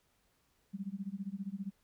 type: tone with tremolo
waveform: sine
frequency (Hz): 196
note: G3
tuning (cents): 0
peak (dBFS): -34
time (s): 0.73-1.71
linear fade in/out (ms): 20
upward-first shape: sine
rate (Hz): 15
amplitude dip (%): 95
effects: pink hiss -74 dBFS RMS until 1.83 s